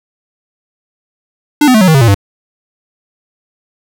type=tone with pitch steps; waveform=square; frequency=296.4 / 253.6 / 217 / 185.64 / 158.84 / 135.9 / 116.28 / 99.48 Hz; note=D4 / B3 / A3 / F#3 / D#3 / C#3 / A#2 / G2; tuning=+16 / +46 / -24 / +6 / +36 / -34 / -4 / +26 cents; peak=-5 dBFS; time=1.61-2.146 s; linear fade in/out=5 ms; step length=67 ms; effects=none